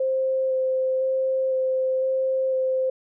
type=tone with vibrato; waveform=sine; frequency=523.3 Hz; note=C5; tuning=in tune; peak=-20 dBFS; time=0-2.9 s; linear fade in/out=5 ms; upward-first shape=square; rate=0.99 Hz; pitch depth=8 cents each way; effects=none